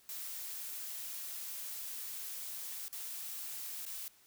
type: noise with dropouts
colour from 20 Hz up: blue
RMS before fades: -43 dBFS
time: 0.09-4.08 s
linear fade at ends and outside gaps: 1 ms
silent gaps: 2.882-2.928 / 3.853-3.863 s
effects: white hiss -65 dBFS RMS until 4.26 s